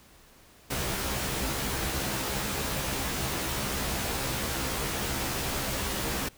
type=noise with comb filter; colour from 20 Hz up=pink; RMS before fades=-31 dBFS; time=0.7-6.29 s; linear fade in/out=10 ms; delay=15 ms; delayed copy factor=+1; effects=pink hiss -56 dBFS RMS until 6.37 s